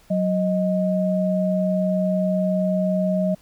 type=tone pair together; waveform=sine; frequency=185.52 / 624 Hz; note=F#3 / D#5; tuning=+5 / +5 cents; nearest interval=octave + major sixth; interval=2100 cents; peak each=-20 / -22 dBFS; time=0.1-3.35 s; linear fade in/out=10 ms; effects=pink hiss -55 dBFS RMS until 3.41 s